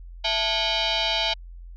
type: tone with frequency modulation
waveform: sine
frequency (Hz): 108.7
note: A2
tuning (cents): -21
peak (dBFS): -21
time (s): 0.24-1.34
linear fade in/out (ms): 10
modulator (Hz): 772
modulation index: 5.5
effects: added 43 Hz sine -38 dBFS peak until 1.76 s